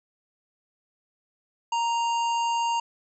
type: harmonic tone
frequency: 932.3 Hz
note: A#5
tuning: in tune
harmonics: 1 / 3 / 5 / 7 / 8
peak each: -23 / -33 / -43 / -41 / -44 dBFS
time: 1.72-2.8 s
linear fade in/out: 5 ms
effects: none